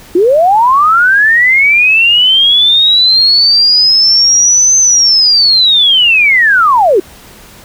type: linear two-way sweep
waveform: sine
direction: up then down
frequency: 329.6 to 6230 to 337.9 Hz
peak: -4 dBFS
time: 0.15-7 s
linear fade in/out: 5 ms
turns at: 4.78 s
effects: pink hiss -36 dBFS RMS until 7.64 s